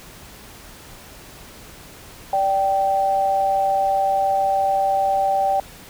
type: tone pair together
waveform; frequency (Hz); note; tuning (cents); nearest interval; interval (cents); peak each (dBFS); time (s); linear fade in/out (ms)
sine; 584.3 / 779; D5 / G5; -9 / -11; perfect fourth; 498; -23 / -17; 2.33-5.6; 2
effects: pink hiss -42 dBFS RMS until 5.89 s